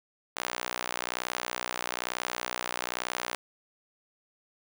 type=tone with high-pass filter; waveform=sawtooth; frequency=61.1 Hz; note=B1; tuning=18 cents flat; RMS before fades=-35 dBFS; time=0.36-3.35 s; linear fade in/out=0 ms; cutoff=840 Hz; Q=0.7; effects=none